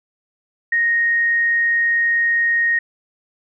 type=tone; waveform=sine; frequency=1864.7 Hz; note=A#6; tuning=in tune; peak=-14 dBFS; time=0.72-2.79 s; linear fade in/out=5 ms; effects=none